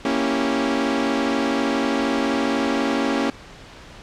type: chord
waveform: sawtooth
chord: A# diminished seventh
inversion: none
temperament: equal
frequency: 233.1 / 277.2 / 329.6 / 392 Hz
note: A#3 / C#4 / E4 / G4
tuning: 0 / 0 / 0 / 0 cents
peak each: -21 / -18 / -24 / -24 dBFS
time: 0.05-3.3 s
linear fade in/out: 2 ms
effects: pink hiss -42 dBFS RMS until 4.02 s + low-pass 5000 Hz 12 dB/octave